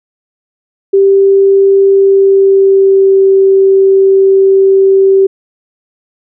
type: tone with pitch glide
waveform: sine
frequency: 392 to 387.3 Hz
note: G4 to G4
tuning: 0 to -21 cents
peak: -3 dBFS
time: 0.93-5.27 s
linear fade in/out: 10 ms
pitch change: -21 cents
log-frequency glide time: 1.88-3.24 s
effects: none